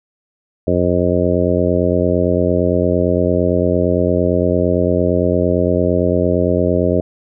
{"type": "harmonic tone", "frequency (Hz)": 88.8, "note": "F2", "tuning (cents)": 29, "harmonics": [1, 2, 3, 4, 5, 6, 7], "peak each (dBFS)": [-20, -20, -20, -20, -20, -20, -20], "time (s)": [0.67, 7.01], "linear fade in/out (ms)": 5, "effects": []}